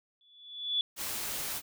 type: tone with exponential growth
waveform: sine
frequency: 3442 Hz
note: A7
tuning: 39 cents flat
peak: -24 dBFS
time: 0.21-0.81 s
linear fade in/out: 1 ms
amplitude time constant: 130 ms
type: noise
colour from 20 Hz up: white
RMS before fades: -36 dBFS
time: 0.96-1.62 s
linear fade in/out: 50 ms
effects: none